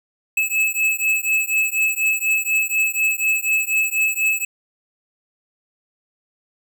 square beating tone pair, 2594 / 2598.1 Hz, E7 / E7, -28 / -26 cents, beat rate 4.1 Hz, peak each -21 dBFS, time 0.37-4.45 s, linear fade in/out 5 ms, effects none

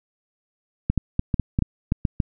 clicks, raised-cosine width 5 ms, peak -7 dBFS, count 10, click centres 0.9 / 0.977 / 1.194 / 1.342 / 1.397 / 1.589 / 1.623 / 1.921 / 2.052 / 2.202 s, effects none

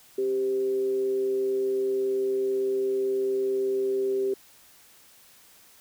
sine tone with frequency modulation, 392 Hz, G4, in tune, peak -23 dBFS, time 0.18-4.34 s, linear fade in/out 5 ms, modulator 125 Hz, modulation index 0.26, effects white hiss -55 dBFS RMS until 5.8 s

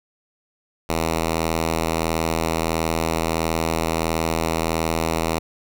5% pulse tone, 81.5 Hz, E2, 19 cents flat, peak -9 dBFS, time 0.89-5.39 s, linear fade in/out 5 ms, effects none

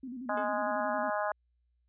sine tone with vibrato, 251.2 Hz, B3, 30 cents sharp, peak -38 dBFS, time 0.03-1.1 s, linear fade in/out 5 ms, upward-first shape square, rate 11 Hz, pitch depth 89 cents each way
harmonic tone, 207.7 Hz, G#3, in tune, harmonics 3 / 4 / 5 / 6 / 7 / 8, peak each -33 / -35 / -37 / -39 / -40 / -41 dBFS, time 0.29-1.32 s, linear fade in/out 2 ms
sawtooth tone with exponential decay, 433.3 Hz, A4, 27 cents flat, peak -35 dBFS, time 0.37-0.55 s, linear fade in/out 5 ms, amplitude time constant 37 ms
effects added 60 Hz sine -70 dBFS peak until 1.88 s + resampled to 8000 Hz

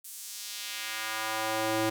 square tone with high-pass filter sweep, 110 Hz, A2, in tune, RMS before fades -33 dBFS, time 0.04-1.9 s, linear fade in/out 10 ms, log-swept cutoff 10000 to 300 Hz, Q 1, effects none

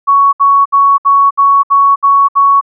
sine tone bursts, 1115 Hz, C#6, 10 cents sharp, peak -4 dBFS, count 8, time 0.07-2.612 s, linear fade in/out 20 ms, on 260 ms, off 66 ms, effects none

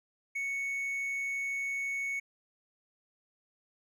triangle tone, 2217 Hz, C#7, in tune, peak -30 dBFS, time 0.35-2.2 s, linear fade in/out 10 ms, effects none

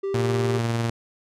triangle tone, 392 Hz, G4, in tune, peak -22 dBFS, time 0.03-0.59 s, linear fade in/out 10 ms
sawtooth tone with tremolo, 116 Hz, A#2, 8 cents flat, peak -17 dBFS, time 0.14-0.9 s, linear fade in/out 5 ms, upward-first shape sine, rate 20 Hz, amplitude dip 30%
effects low-pass 9000 Hz 12 dB/octave

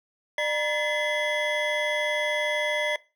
triangle tone cluster, 600 / 954 / 1727 / 2037 / 3352 Hz, D5 / A#5 / A6 / C7 / G#7, +37 / +40 / -33 / -47 / +15 cents, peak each -26 / -32 / -32 / -26 / -32 dBFS, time 0.38-2.96 s, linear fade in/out 2 ms, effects noise-tail reverb RT60 0.3 s tail -20 dB re dry

